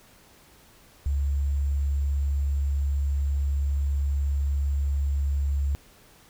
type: tone with sample-and-hold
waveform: sine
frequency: 70.2 Hz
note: C#2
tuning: 22 cents sharp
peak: -22 dBFS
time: 1.06-5.75 s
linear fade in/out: 0 ms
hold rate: 7350 Hz
effects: pink hiss -55 dBFS RMS until 6.29 s